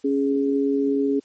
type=tone pair together; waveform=sine; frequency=277.2 / 415.3 Hz; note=C#4 / G#4; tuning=0 / 0 cents; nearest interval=perfect fifth; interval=700 cents; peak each=-20 / -22 dBFS; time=0.04-1.2 s; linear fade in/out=10 ms; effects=white hiss -60 dBFS RMS until 1.24 s + MP3 32 kbps